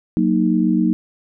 sine chord, D# minor, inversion first, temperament equal, 185 / 233.1 / 311.1 Hz, F#3 / A#3 / D#4, 0 / 0 / 0 cents, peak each -18 dBFS, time 0.17-0.93 s, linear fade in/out 0 ms, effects none

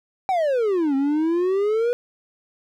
triangle exponential two-way sweep, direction down then up, 784 to 267 to 491.2 Hz, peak -16 dBFS, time 0.29-1.93 s, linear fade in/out 0 ms, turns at 0.95 s, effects none

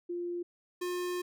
sine / square tone pair in turn, 349.2 / 357.2 Hz, F4 / F4, 0 / +39 cents, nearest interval unison, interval 39 cents, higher second, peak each -33 / -33 dBFS, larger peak neither, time 0.09-0.43 / 0.81-1.22 s, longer second, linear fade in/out 10 ms, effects none

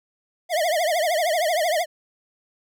square tone with vibrato, 659.3 Hz, E5, in tune, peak -20 dBFS, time 0.49-1.86 s, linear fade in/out 50 ms, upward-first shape triangle, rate 13 Hz, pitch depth 200 cents each way, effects none

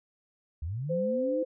sine linear sweep, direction up, 69.3 to 324.5 Hz, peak -31 dBFS, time 0.62-1.43 s, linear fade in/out 5 ms
sine tone, 515 Hz, C5, 28 cents flat, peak -27 dBFS, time 0.89-1.45 s, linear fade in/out 20 ms
effects none

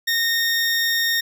20% pulse tone, 1844 Hz, A#6, 19 cents flat, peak -13 dBFS, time 0.07-1.21 s, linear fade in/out 10 ms, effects none

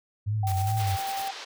sine tone with vibrato, 100.8 Hz, G2, 49 cents sharp, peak -24 dBFS, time 0.26-0.97 s, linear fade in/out 20 ms, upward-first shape triangle, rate 2.5 Hz, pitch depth 140 cents each way
sine tone with pitch glide, 771 to 781.8 Hz, G5 to G5, -29 to -5 cents, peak -29 dBFS, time 0.43-1.31 s, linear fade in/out 5 ms, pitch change +24 cents, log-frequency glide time 0.62-0.93 s
white noise with tremolo, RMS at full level -38 dBFS, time 0.47-1.28 s, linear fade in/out 0 ms, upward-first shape square, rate 10 Hz, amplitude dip 50%
white band-pass noise, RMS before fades -40 dBFS, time 0.79-1.45 s, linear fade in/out 10 ms, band 410 to 5000 Hz, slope 24 dB/octave
effects none

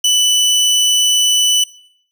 25% pulse tone, 2982 Hz, F#7, 13 cents sharp, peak -7 dBFS, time 0.04-1.64 s, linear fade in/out 5 ms, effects noise-tail reverb RT60 0.7 s tail -22 dB re dry

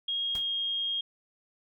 sine tone with pitch glide, 3266 to 3245 Hz, G#7 to G#7, -30 to -41 cents, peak -28 dBFS, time 0.08-1.01 s, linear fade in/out 5 ms, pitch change -11 cents, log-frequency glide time 0.2-0.5 s
pink noise with exponential decay, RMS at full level -40 dBFS, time 0.35-0.48 s, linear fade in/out 1 ms, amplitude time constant 27 ms
effects none

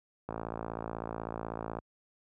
click train, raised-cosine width 1 ms, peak -22 dBFS, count 85, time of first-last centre 0.29-1.787 s, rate 56.1 Hz, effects high-pass 60 Hz 12 dB/octave

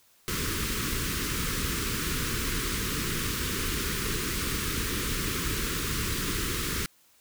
pink band-stop noise, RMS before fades -30 dBFS, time 0.28-6.86 s, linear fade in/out 0 ms, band 460 to 1100 Hz, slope 48 dB/octave, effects white hiss -62 dBFS RMS until 7.2 s

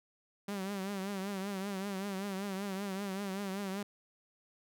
sawtooth tone with vibrato, 196 Hz, G3, in tune, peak -32 dBFS, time 0.48-3.83 s, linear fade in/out 5 ms, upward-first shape triangle, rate 5.2 Hz, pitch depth 91 cents each way, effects none

